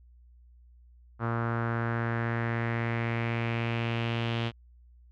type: tone with low-pass filter sweep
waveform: sawtooth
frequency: 116.2 Hz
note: A#2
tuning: 5 cents flat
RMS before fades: -30 dBFS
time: 1.19-4.52 s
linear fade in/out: 50 ms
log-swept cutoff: 1300 to 3200 Hz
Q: 3.3
effects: added 60 Hz sine -53 dBFS peak until 5.11 s